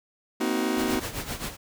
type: chord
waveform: 40% pulse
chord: C half-diminished seventh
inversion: third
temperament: just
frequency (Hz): 235.5 / 261.6 / 314 / 376.7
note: Bb3 / C4 / Eb4 / Gb4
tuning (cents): +18 / 0 / +16 / +31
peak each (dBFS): -29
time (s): 0.4-1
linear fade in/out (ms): 10
type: noise with tremolo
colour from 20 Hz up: pink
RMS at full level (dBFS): -31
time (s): 0.76-1.57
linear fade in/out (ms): 50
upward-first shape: sine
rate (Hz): 7.6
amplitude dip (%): 70
effects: none